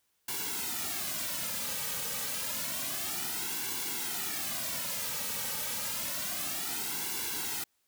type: noise with flanger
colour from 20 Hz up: white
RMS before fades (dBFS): -35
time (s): 0.28-7.64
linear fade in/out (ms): 5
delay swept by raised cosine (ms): 1.6 to 2.9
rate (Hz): 0.29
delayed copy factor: -0.8
effects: white hiss -75 dBFS RMS until 7.87 s